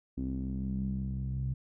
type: tone with low-pass filter sweep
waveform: sawtooth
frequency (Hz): 65.6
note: C2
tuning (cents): +5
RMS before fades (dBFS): -34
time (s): 0.17-1.54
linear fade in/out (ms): 10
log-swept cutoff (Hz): 270 to 140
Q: 5.7
effects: none